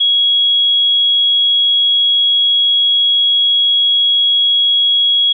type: tone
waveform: sine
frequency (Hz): 3322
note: G#7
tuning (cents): 0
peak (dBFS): -9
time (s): 0-5.33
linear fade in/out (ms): 10
effects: none